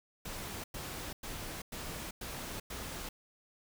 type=noise bursts; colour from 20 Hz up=pink; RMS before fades=-42 dBFS; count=6; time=0.25-3.09 s; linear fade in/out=5 ms; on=390 ms; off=100 ms; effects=none